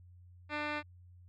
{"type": "tone with low-pass filter", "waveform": "10% pulse", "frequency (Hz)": 298, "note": "D4", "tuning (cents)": 25, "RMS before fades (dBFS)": -37, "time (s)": [0.49, 0.83], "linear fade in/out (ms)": 50, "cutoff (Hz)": 2800, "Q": 5.6, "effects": ["added 89 Hz sine -54 dBFS peak until 1.28 s"]}